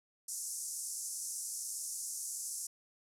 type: band-pass noise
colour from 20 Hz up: white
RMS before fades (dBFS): -41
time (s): 0.28-2.67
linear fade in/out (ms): 5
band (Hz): 5600 to 11000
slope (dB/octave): 48
effects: none